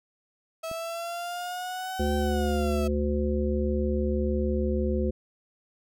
35% pulse exponential two-way sweep, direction up then down, 649 to 773 to 649 Hz, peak -30 dBFS, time 0.63-2.88 s, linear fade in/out 10 ms, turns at 2.16 s
click, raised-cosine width 3 ms, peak -29 dBFS, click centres 0.714 s
harmonic tone, 73.2 Hz, D2, 5 cents flat, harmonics 1 / 3 / 5 / 7, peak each -27 / -29 / -30 / -32 dBFS, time 1.99-5.11 s, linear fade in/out 10 ms
effects none

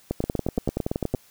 two click trains, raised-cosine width 2 ms, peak -11 / -11 dBFS, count 9 / 12, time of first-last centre 0.24-1.14 / 0.11-1.148 s, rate 8.89 / 10.6 Hz, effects white hiss -56 dBFS RMS until 1.3 s

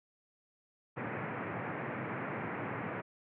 pink band-pass noise, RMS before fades -39 dBFS, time 0.96-3.02 s, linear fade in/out 20 ms, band 110 to 2300 Hz, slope 48 dB/octave, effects none

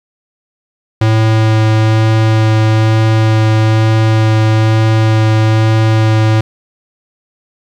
square tone with vibrato, 110 Hz, A2, in tune, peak -8 dBFS, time 1.01-6.41 s, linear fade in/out 5 ms, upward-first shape sine, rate 1.1 Hz, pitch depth 8 cents each way, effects low-pass 5000 Hz 12 dB/octave + 7-bit

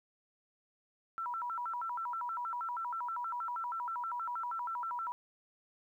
sine tone with vibrato, 1141 Hz, C#6, 50 cents sharp, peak -35 dBFS, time 1.18-5.12 s, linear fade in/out 0 ms, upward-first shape square, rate 6.3 Hz, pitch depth 280 cents each way, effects 12-bit

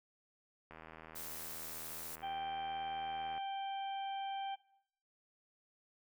click train, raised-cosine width 0.5 ms, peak -36 dBFS, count 215, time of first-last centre 0.71-3.378 s, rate 80.2 Hz
blue noise, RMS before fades -46 dBFS, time 1.15-2.16 s, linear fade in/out 10 ms
harmonic tone, 784 Hz, G5, in tune, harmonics 1 / 2 / 3 / 4, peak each -38 / -55 / -56 / -51 dBFS, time 2.22-4.56 s, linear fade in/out 20 ms
effects noise-tail reverb RT60 0.7 s tail -19 dB re dry

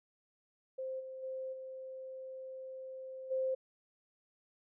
sine tone with level steps, 523.3 Hz, C5, in tune, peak -37 / -43 / -38 / -43 / -31 dBFS, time 0.78-3.55 s, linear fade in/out 10 ms, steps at 0.99 / 1.22 / 1.52 / 3.3 s, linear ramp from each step 20 ms, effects none

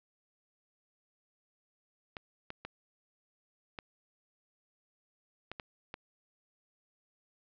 clicks, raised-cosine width 0.3 ms, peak -24 dBFS, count 7, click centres 2.168 / 2.504 / 2.65 / 3.788 / 5.516 / 5.598 / 5.941 s, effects low-pass 4000 Hz 12 dB/octave

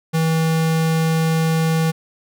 square tone, 161.5 Hz, E3, 35 cents flat, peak -16 dBFS, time 0.13-1.92 s, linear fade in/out 20 ms, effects none

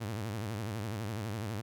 sawtooth tone with vibrato, 107.3 Hz, A2, 43 cents flat, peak -31 dBFS, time 0-1.62 s, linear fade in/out 20 ms, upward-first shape sine, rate 12 Hz, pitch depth 160 cents each way, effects none

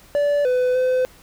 triangle tone with pitch steps, 579 / 502 / 510 Hz, D5 / B4 / C5, -25 / +28 / -44 cents, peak -14 dBFS, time 0.15-1.05 s, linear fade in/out 0 ms, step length 300 ms, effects pink hiss -49 dBFS RMS until 1.22 s

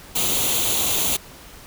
white noise with comb filter, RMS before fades -21 dBFS, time 0.15-1.17 s, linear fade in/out 10 ms, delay 0.29 ms, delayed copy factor +0.65, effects pink hiss -43 dBFS RMS until 1.66 s

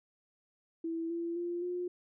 sine tone with pitch steps, 329.6 / 338.3 / 347.2 / 356.3 Hz, E4 / E4 / F4 / F4, 0 / +45 / -10 / +35 cents, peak -33 dBFS, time 0.84-1.88 s, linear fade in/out 5 ms, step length 260 ms, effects none

